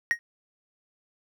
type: tone with exponential decay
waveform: triangle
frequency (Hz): 1876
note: A#6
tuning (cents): +11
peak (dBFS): -14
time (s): 0.11-0.19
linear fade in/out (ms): 0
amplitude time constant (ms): 17
effects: none